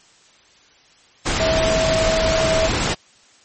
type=tone in noise; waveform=sine; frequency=645 Hz; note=E5; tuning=38 cents flat; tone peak=-17 dBFS; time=1.39-2.69 s; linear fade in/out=20 ms; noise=pink; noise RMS=-20 dBFS; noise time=1.25-2.95 s; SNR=0 dB; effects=white hiss -52 dBFS RMS until 3.44 s + MP3 32 kbps